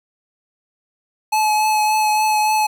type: tone with vibrato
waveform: square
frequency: 857 Hz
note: A5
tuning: 46 cents flat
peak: -15 dBFS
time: 1.32-2.67 s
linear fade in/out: 10 ms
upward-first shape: triangle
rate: 3.5 Hz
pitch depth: 18 cents each way
effects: 9-bit